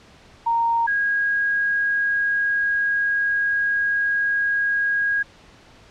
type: tone pair in turn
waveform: sine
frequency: 927 / 1639.8 Hz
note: A#5 / G#6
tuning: -10 / -22 cents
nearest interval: minor seventh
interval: 988 cents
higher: second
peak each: -17 / -18 dBFS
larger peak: first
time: 0.46-0.87 / 0.87-5.23 s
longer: second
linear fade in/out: 10 ms
effects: pink hiss -49 dBFS RMS until 5.9 s + low-pass 5000 Hz 12 dB/octave